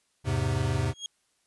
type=chord; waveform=square; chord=E augmented; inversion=none; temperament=equal; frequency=82.41 / 103.83 / 130.81 Hz; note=E2 / G#2 / B#2; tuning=0 / 0 / 0 cents; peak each=-32 / -30 / -29 dBFS; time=0.24-0.94 s; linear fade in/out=50 ms
type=tone with exponential growth; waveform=30% pulse; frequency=3279 Hz; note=G#7; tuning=23 cents flat; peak=-26 dBFS; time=0.9-1.06 s; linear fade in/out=1 ms; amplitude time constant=34 ms
effects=white hiss -71 dBFS RMS until 1.46 s + resampled to 24000 Hz